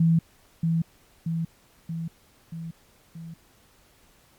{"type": "tone with echo", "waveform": "sine", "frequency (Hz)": 164.81, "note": "E3", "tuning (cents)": 0, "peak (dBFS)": -16, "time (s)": [0, 0.19], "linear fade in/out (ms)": 5, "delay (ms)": 630, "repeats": 5, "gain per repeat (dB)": -4, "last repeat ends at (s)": 3.34, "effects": ["pink hiss -59 dBFS RMS until 4.38 s", "MP3 96 kbps"]}